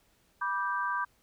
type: chord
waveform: sine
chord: G major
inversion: first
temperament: just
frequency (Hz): 980 / 1176 / 1568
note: B5 / D6 / G6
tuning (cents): -14 / +2 / 0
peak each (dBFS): -33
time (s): 0.41-1.05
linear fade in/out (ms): 10
effects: pink hiss -68 dBFS RMS until 1.22 s